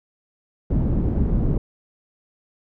pink low-pass noise, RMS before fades -20 dBFS, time 0.7-1.58 s, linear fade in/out 5 ms, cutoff 260 Hz, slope 12 dB/octave, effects none

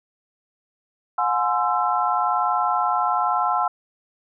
sine tone cluster, 721 / 842 / 1037 / 1334 Hz, F#5 / G#5 / C6 / E6, -45 / +24 / -16 / +20 cents, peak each -24 dBFS, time 1.18-3.68 s, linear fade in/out 5 ms, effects none

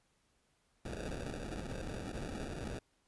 pink noise with sample-and-hold, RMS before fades -42 dBFS, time 0.85-2.79 s, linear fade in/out 5 ms, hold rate 1050 Hz, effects pink hiss -75 dBFS RMS until 3.07 s + resampled to 24000 Hz

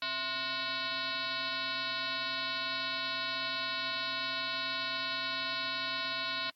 sine tone with frequency modulation, 2637 Hz, E7, in tune, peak -32 dBFS, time 0.02-6.5 s, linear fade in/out 2 ms, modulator 395 Hz, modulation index 4.6, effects white hiss -75 dBFS RMS until 6.55 s + AAC 64 kbps

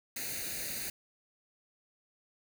white noise with comb filter, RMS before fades -38 dBFS, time 0.16-0.9 s, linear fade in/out 5 ms, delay 0.46 ms, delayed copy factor +0.8, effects none

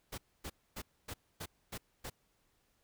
pink noise bursts, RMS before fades -43 dBFS, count 7, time 0.12-2.1 s, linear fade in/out 10 ms, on 60 ms, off 260 ms, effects pink hiss -75 dBFS RMS until 2.83 s

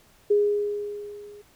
sine tone with level ramp, 412.4 Hz, G#4, 12 cents flat, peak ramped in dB -15 to -43 dBFS, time 0.3-1.42 s, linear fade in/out 10 ms, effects pink hiss -58 dBFS RMS until 1.55 s

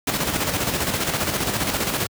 pink noise with tremolo, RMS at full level -21 dBFS, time 0.07-2.07 s, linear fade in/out 5 ms, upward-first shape square, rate 15 Hz, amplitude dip 45%, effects high-pass 80 Hz 12 dB/octave

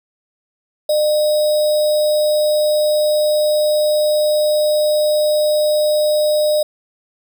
sine tone with sample-and-hold, 605 Hz, D#5, 49 cents flat, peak -12 dBFS, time 0.89-6.63 s, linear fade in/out 5 ms, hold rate 4410 Hz, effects none

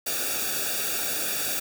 white noise with comb filter, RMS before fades -28 dBFS, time 0.06-1.6 s, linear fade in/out 10 ms, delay 0.97 ms, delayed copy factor -0.95, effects none

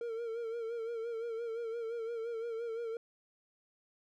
triangle tone with vibrato, 460 Hz, A#4, 23 cents flat, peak -34 dBFS, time 0.01-2.97 s, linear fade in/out 2 ms, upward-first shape sine, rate 5.8 Hz, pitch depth 55 cents each way, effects none

